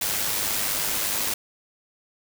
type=noise with amplitude modulation; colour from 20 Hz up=white; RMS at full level=-24 dBFS; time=0.01-1.34 s; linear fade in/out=5 ms; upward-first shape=sine; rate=103 Hz; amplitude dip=40%; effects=none